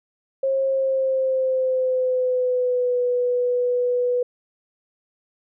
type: tone with pitch glide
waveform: sine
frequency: 537 to 492.4 Hz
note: C5 to B4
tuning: +45 to -5 cents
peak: -18 dBFS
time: 0.43-4.23 s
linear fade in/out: 5 ms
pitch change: -150 cents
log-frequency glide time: 0.66-3 s
effects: none